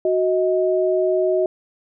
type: tone pair together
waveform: sine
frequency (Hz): 370 / 630.7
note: F#4 / D#5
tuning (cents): 0 / +23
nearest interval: major sixth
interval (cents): 923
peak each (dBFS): -18 / -19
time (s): 0.05-1.46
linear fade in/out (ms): 2
effects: none